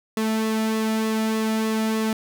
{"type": "tone with flanger", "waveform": "sawtooth", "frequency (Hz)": 220, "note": "A3", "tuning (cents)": 0, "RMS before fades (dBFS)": -23, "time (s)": [0.17, 2.13], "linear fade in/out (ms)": 2, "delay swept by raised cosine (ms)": [1.3, 1.93], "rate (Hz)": 3.3, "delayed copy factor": -0.55, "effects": []}